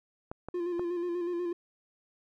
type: clicks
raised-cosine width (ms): 1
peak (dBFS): -24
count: 3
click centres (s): 0.315 / 0.486 / 0.795
type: tone with vibrato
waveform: triangle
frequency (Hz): 349.2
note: F4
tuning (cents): 0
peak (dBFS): -28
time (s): 0.54-1.53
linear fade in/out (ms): 5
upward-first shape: square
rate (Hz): 8.2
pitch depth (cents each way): 32
effects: none